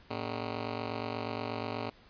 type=ring-modulated tone; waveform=10% pulse; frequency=170.9 Hz; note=F3; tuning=37 cents flat; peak=-23 dBFS; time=0.1-1.9 s; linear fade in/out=10 ms; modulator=61.3 Hz; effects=pink hiss -59 dBFS RMS until 2.09 s + resampled to 11025 Hz